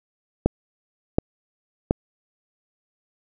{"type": "click train", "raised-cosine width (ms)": 2, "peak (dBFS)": -3, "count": 3, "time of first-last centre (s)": [0.46, 1.909], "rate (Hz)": 1.38, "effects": []}